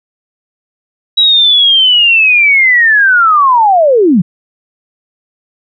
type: linear sweep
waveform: sine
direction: down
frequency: 3886 to 155.56 Hz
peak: -4 dBFS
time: 1.17-4.22 s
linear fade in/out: 10 ms
effects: none